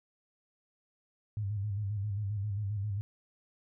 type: tone with vibrato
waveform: sine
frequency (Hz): 102.2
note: G#2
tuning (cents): -27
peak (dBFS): -31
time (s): 1.37-3.01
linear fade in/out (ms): 0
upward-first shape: square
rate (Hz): 7.5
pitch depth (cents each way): 67
effects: none